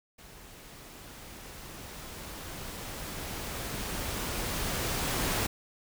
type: noise with level ramp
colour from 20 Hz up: pink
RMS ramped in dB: -51 to -29 dBFS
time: 0.18-5.47 s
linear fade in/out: 10 ms
effects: none